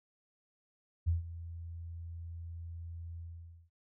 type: tone with ADSR envelope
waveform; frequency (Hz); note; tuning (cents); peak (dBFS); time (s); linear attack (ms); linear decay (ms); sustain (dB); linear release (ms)
sine; 84.1; E2; +35; -25; 1.06-3.7; 23; 140; -16; 520
effects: none